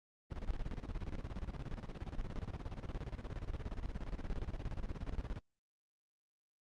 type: noise with tremolo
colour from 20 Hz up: brown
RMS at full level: -39 dBFS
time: 0.3-5.4 s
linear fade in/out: 20 ms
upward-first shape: square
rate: 17 Hz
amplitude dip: 75%
effects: low-pass 5000 Hz 12 dB/octave + Opus 32 kbps